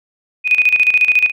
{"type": "tone with tremolo", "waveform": "sine", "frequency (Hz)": 2489, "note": "D#7", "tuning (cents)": 0, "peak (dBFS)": -7, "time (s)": [0.44, 1.32], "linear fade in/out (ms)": 50, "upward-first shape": "square", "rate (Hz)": 14, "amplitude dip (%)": 70, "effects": []}